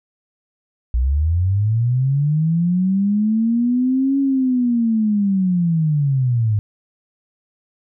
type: linear two-way sweep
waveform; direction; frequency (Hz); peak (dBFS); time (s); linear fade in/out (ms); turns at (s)
sine; up then down; 57.8 to 277.2 to 102.5; -14; 0.94-6.59; 0; 4.19
effects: none